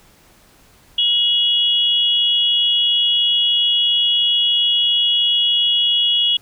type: tone pair together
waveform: sine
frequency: 2895 / 3342 Hz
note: F#7 / G#7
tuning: -38 / +10 cents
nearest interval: major second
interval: 248 cents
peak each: -16 dBFS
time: 0.98-6.37 s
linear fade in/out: 5 ms
effects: pink hiss -51 dBFS RMS until 6.41 s